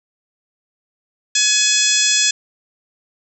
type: harmonic tone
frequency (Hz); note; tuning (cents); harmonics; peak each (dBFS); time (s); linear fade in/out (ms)
846; G#5; +32; 2 / 3 / 4 / 5 / 6 / 7 / 8 / 9; -25 / -22 / -19 / -25 / -21 / -21 / -21 / -20; 1.35-2.31; 5
effects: none